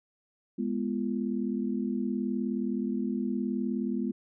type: chord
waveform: sine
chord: F diminished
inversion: first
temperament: equal with one note detuned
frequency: 207.7 / 246.9 / 343.8 Hz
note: Ab3 / Cb4 / F4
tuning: 0 / 0 / -27 cents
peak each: -31 / -31 / -36 dBFS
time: 0.58-4.12 s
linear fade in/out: 10 ms
effects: none